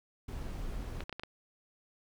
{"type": "noise", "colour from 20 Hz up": "brown", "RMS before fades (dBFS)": -39, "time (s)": [0.28, 1.04], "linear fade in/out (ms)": 5}
{"type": "clicks", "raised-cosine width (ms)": 0.3, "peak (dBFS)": -24, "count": 5, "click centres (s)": [1.006, 1.095, 1.127, 1.196, 1.235]}
{"effects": []}